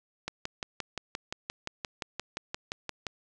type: click train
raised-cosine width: 0.2 ms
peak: -16 dBFS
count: 17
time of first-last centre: 0.28-3.067 s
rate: 5.74 Hz
effects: resampled to 24000 Hz + 8-bit